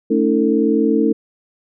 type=tone cluster; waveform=sine; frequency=221.2 / 280.4 / 320.9 / 448.9 Hz; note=A3 / C#4 / E4 / A4; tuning=+9 / +20 / -46 / +35 cents; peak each=-18 dBFS; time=0.1-1.13 s; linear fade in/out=10 ms; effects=none